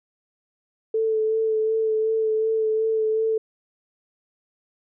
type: tone with vibrato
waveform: sine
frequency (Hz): 440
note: A4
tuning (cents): 0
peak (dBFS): -19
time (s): 0.94-3.38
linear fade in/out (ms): 5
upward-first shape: sine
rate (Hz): 2.7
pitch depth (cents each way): 19
effects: none